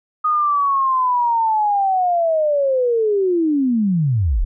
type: linear sweep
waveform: sine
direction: down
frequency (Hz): 1244.5 to 30.87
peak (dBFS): -14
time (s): 0.24-4.45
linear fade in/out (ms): 10
effects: none